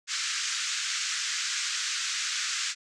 white band-pass noise, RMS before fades -31 dBFS, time 0.07-2.75 s, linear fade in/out 50 ms, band 1300 to 7400 Hz, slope 48 dB/octave, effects none

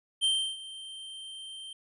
square tone with ADSR envelope, 3136 Hz, G7, in tune, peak -23 dBFS, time 0.21-1.73 s, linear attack 32 ms, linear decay 320 ms, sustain -18 dB, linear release 3 ms, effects resampled to 24000 Hz

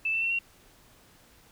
sine tone with pitch steps, 2637 / 2672 / 2708 / 2744 Hz, E7 / E7 / E7 / F7, 0 / +23 / +46 / -31 cents, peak -25 dBFS, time 0.05-0.39 s, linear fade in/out 5 ms, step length 85 ms, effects pink hiss -58 dBFS RMS until 1.51 s

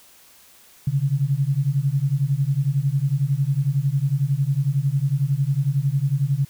sine beating tone pair, 133.3 / 144.3 Hz, C3 / D3, +33 / -30 cents, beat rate 11 Hz, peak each -21 dBFS, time 0.87-6.45 s, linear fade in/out 5 ms, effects white hiss -51 dBFS RMS until 6.49 s

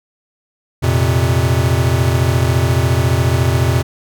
square chord, F suspended fourth, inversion none, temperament equal, 87.31 / 116.54 / 130.81 Hz, F2 / Bb2 / C3, 0 / 0 / 0 cents, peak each -17 dBFS, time 0.82-3.83 s, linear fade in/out 20 ms, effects none

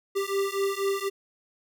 square beating tone pair, 392 / 396.1 Hz, G4 / G4, 0 / +18 cents, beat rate 4.1 Hz, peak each -29 dBFS, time 0.15-1.1 s, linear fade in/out 20 ms, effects none

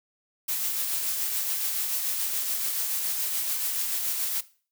blue noise with tremolo, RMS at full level -27 dBFS, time 0.48-4.41 s, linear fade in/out 10 ms, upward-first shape triangle, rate 7 Hz, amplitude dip 35%, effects noise-tail reverb RT60 0.4 s tail -18 dB re dry

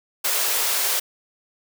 white high-pass noise, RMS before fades -22 dBFS, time 0.24-1 s, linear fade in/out 10 ms, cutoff 370 Hz, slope 48 dB/octave, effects none

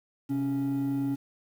triangle tone pair together, 131.28 / 277.7 Hz, C3 / C#4, +6 / +3 cents, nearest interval octave + minor second, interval 1297 cents, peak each -31 / -24 dBFS, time 0.29-1.16 s, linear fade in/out 20 ms, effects tanh soft clip ceiling -20 dBFS + 9-bit

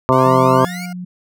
harmonic tone, 130 Hz, C3, 11 cents flat, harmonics 1 / 2 / 3 / 4 / 5 / 7 / 8 / 9, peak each -18 / -18 / -18 / -18 / -18 / -18 / -18 / -18 dBFS, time 0.09-0.65 s, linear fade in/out 0 ms
sawtooth exponential sweep, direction up, 698.5 to 2349 Hz, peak -26 dBFS, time 0.12-0.86 s, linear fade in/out 5 ms
20% pulse tone, 710 Hz, F5, 28 cents sharp, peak -28 dBFS, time 0.18-0.93 s, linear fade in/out 5 ms
sine tone with pitch glide, 174.61 to 180.04 Hz, F3 to F#3, 0 to -47 cents, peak -25 dBFS, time 0.25-1.05 s, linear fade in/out 10 ms, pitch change +53 cents, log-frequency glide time 0.41-0.5 s
effects none

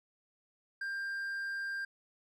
sine tone with hard clipping, 1592 Hz, G6, 26 cents sharp, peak -36 dBFS, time 0.81-1.85 s, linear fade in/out 5 ms, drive 3 dB, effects none

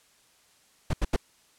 brown noise bursts, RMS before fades -23 dBFS, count 3, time 0.9-1.163 s, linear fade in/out 5 ms, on 33 ms, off 82 ms, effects white hiss -62 dBFS RMS until 1.58 s + low-pass 10000 Hz 12 dB/octave

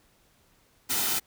white noise with comb filter, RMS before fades -27 dBFS, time 0.89-1.2 s, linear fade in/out 20 ms, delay 1.8 ms, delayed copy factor -0.5, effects pink hiss -64 dBFS RMS until 1.26 s

